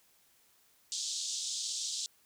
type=band-pass noise; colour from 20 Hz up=white; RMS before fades=-37 dBFS; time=0.92-2.06 s; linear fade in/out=0 ms; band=3400 to 7800 Hz; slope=48 dB/octave; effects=white hiss -67 dBFS RMS until 2.25 s